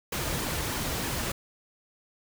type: noise with flanger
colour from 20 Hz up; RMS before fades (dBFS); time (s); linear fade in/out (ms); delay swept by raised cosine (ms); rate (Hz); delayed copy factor
pink; -31; 0.12-1.32; 5; 1.4 to 5.4; 3.2; -0.5
effects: none